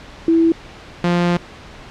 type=tone pair in turn; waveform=sine / sawtooth; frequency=329.6 / 174.6 Hz; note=E4 / F3; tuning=0 / 0 cents; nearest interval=major seventh; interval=1100 cents; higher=first; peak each=-10 dBFS; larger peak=neither; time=0.28-0.52 / 1.04-1.37 s; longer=second; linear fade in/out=2 ms; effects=pink hiss -38 dBFS RMS until 1.9 s + low-pass 4000 Hz 12 dB/octave